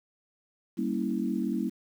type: chord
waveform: sine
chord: G diminished seventh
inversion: none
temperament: equal with one note detuned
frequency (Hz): 196 / 233.1 / 277.2 / 326.2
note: G3 / Bb3 / Db4 / Fb4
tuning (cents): 0 / 0 / 0 / -18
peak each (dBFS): -32 / -31 / -34 / -33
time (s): 0.77-1.7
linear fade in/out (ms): 20
effects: 9-bit